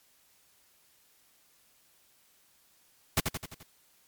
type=noise with echo; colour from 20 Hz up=pink; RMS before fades=-25 dBFS; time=3.17-3.2 s; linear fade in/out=2 ms; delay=86 ms; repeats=5; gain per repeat=-5 dB; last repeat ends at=3.63 s; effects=white hiss -65 dBFS RMS until 4.07 s + MP3 96 kbps